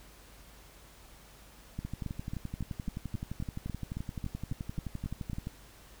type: two click trains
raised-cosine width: 5 ms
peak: -24 / -23 dBFS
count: 43 / 14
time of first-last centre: 1.85-5.471 / 1.79-5.332 s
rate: 11.6 / 3.67 Hz
effects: added 50 Hz sine -57 dBFS peak until 6 s + pink hiss -56 dBFS RMS until 6 s